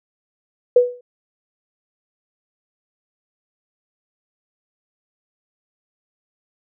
sine tone with exponential decay, 491.3 Hz, B4, 9 cents flat, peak -5 dBFS, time 0.76-1.01 s, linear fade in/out 5 ms, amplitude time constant 53 ms, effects none

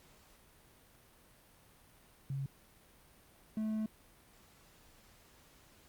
sine / triangle tone pair in turn, 136.8 / 217.2 Hz, C#3 / A3, -23 / -22 cents, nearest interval minor sixth, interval 801 cents, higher second, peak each -35 / -31 dBFS, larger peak second, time 2.3-2.46 / 3.57-3.86 s, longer second, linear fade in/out 2 ms, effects pink hiss -63 dBFS RMS until 5.88 s + Opus 48 kbps

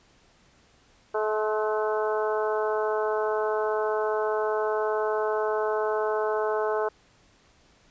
harmonic tone with a mistuned harmonic, 215.1 Hz, A3, 39 cents flat, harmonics 2 / 3 / 4 / 5 / 6 / 7, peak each -26 / -30 / -32 / -34 / -36 / -37 dBFS, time 1.14-6.89 s, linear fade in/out 10 ms, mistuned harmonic 5, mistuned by -24 cents, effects pink hiss -60 dBFS RMS until 7.9 s + resampled to 16000 Hz

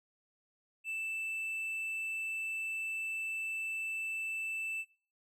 triangle tone, 2647 Hz, E7, 7 cents sharp, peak -34 dBFS, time 0.84-4.85 s, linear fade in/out 50 ms, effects noise-tail reverb RT60 0.4 s tail -17 dB re dry

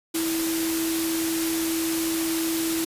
sine tone in noise, 327.3 Hz, E4, 12 cents flat, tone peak -24 dBFS, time 0.14-2.85 s, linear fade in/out 10 ms, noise white, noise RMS -29 dBFS, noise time 0.14-2.85 s, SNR +2 dB, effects resampled to 32000 Hz

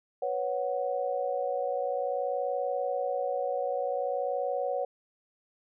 sine chord, B suspended second, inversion none, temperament equal, 493.9 / 554.4 / 740 Hz, B4 / C#5 / F#5, 0 / 0 / 0 cents, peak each -33 / -31 / -33 dBFS, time 0.22-4.85 s, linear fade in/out 5 ms, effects none

